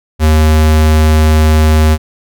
square tone, 77.78 Hz, D#2, in tune, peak -6 dBFS, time 0.19-1.98 s, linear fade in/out 50 ms, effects none

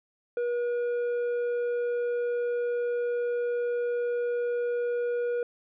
sine tone with tanh clipping, 481.2 Hz, B4, 45 cents flat, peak -27 dBFS, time 0.37-5.43 s, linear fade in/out 2 ms, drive 6 dB, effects none

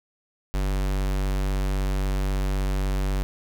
square tone, 48.12 Hz, G1, 31 cents flat, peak -23 dBFS, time 0.54-3.23 s, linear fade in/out 0 ms, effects none

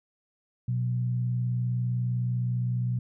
sine tone pair together, 122.7 / 182.47 Hz, B2 / F#3, -11 / -24 cents, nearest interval perfect fifth, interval 687 cents, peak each -25 / -36 dBFS, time 0.68-2.99 s, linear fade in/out 5 ms, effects none

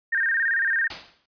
sine tone with vibrato, 1711 Hz, A6, 49 cents flat, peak -20 dBFS, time 0.12-0.88 s, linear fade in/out 10 ms, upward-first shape square, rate 18 Hz, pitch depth 120 cents each way
white noise with exponential decay, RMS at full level -28 dBFS, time 0.9-1.26 s, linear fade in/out 5 ms, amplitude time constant 77 ms
effects noise-tail reverb RT60 0.1 s tail -26 dB re dry + resampled to 11025 Hz

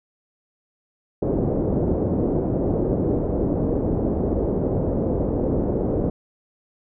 white low-pass noise, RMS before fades -22 dBFS, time 1.22-6.1 s, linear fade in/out 5 ms, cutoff 490 Hz, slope 24 dB/octave, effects none

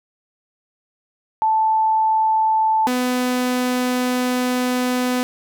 sine / sawtooth tone pair in turn, 878 / 250.3 Hz, A5 / B3, -4 / +23 cents, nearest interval octave + minor seventh, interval 2173 cents, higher first, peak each -14 dBFS, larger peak neither, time 1.42-2.87 / 2.87-5.23 s, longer second, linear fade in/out 0 ms, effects none

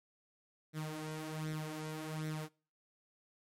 sawtooth tone with flanger, 155.56 Hz, D#3, in tune, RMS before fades -41 dBFS, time 0.73-2.49 s, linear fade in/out 50 ms, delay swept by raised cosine 0.51 to 4.41 ms, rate 1.3 Hz, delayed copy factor +0.65, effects noise-tail reverb RT60 0.4 s tail -25 dB re dry + MP3 64 kbps

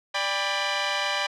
10% pulse chord, G major, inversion second, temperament equal with one note detuned, 587.3 / 798.2 / 987.8 Hz, D5 / G5 / B5, 0 / +31 / 0 cents, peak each -20 dBFS, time 0.14-1.27 s, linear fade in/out 10 ms, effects low-pass 5000 Hz 12 dB/octave

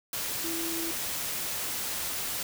sine tone in noise, 331 Hz, E4, 7 cents sharp, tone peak -34 dBFS, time 0.44-0.91 s, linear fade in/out 2 ms, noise white, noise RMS -33 dBFS, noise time 0.13-2.43 s, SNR -4 dB, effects none

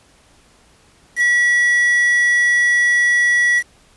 triangle tone with quantisation, 1938 Hz, B6, 33 cents flat, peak -10 dBFS, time 1.16-3.63 s, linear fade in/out 50 ms, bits 5, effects pink hiss -52 dBFS RMS until 3.96 s + resampled to 24000 Hz

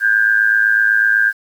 sine tone with amplitude modulation, 1594 Hz, G6, 28 cents sharp, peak -7 dBFS, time 0-1.33 s, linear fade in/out 50 ms, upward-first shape sine, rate 108 Hz, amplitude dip 75%, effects 7-bit

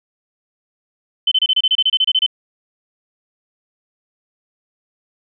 sine tone bursts, 3057 Hz, G7, 44 cents flat, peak -11 dBFS, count 14, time 1.27-2.264 s, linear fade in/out 5 ms, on 45 ms, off 28 ms, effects none

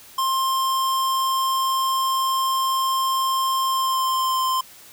square tone with pitch glide, 1057 to 1041.8 Hz, C6 to C6, +17 to -8 cents, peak -20 dBFS, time 0.18-4.61 s, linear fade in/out 5 ms, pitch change -25 cents, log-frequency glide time 3.65-4.44 s, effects white hiss -46 dBFS RMS until 4.92 s

